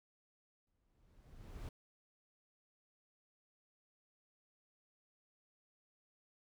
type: noise with exponential growth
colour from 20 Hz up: brown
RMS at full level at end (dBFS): -44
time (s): 0.67-1.69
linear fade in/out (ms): 2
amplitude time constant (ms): 220
effects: none